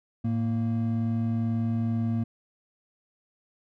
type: tone pair together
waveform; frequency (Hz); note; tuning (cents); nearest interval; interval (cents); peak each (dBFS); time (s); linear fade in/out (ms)
triangle; 110.2 / 230.6; A2 / A#3; +3 / -19; octave + minor second; 1278; -25; 0.24-2.24; 10
effects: none